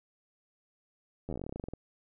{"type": "slowing click train", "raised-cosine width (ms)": 2, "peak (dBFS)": -25, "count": 18, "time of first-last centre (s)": [1.29, 1.736], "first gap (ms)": 11, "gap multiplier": 1.1, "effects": []}